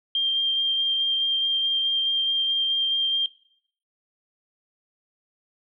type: tone with vibrato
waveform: sine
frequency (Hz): 3184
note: G7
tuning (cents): +26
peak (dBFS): -20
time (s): 0.15-3.26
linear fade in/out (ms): 2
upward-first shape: sine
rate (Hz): 4.7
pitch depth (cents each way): 8
effects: noise-tail reverb RT60 0.6 s tail -18 dB re dry